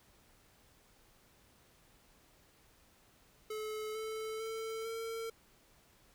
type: tone with pitch steps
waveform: square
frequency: 431.1 / 438.4 / 445.8 / 453.3 Hz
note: A4 / A4 / A4 / A#4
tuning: -35 / -6 / +23 / -48 cents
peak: -39 dBFS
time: 3.5-5.3 s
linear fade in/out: 5 ms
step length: 450 ms
effects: pink hiss -66 dBFS RMS until 6.14 s